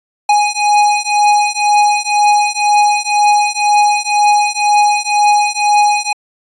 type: beating tone pair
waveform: square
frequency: 829 / 831 Hz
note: G#5 / G#5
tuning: -3 / +1 cents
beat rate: 2 Hz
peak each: -13 dBFS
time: 0.29-6.13 s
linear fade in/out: 5 ms
effects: resampled to 22050 Hz